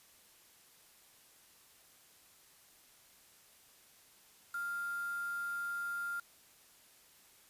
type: tone with quantisation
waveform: sine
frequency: 1396.9 Hz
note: F6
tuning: in tune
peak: -36 dBFS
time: 4.54-6.2 s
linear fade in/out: 5 ms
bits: 8
effects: white hiss -63 dBFS RMS until 7.49 s + resampled to 32000 Hz